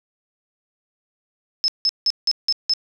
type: tone bursts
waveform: sine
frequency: 5220 Hz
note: E8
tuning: 18 cents flat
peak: -15 dBFS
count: 6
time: 1.64-2.736 s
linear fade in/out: 0 ms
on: 41 ms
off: 170 ms
effects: none